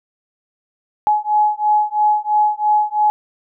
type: beating tone pair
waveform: sine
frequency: 843 / 846 Hz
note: G#5 / G#5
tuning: +26 / +32 cents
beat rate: 3 Hz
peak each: -16 dBFS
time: 1.07-3.1 s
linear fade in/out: 0 ms
effects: none